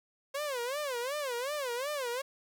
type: tone with vibrato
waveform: sawtooth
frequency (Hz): 533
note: C5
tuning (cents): +32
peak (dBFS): -29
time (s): 0.34-2.22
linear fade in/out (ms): 10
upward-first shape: sine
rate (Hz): 2.7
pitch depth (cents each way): 210
effects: none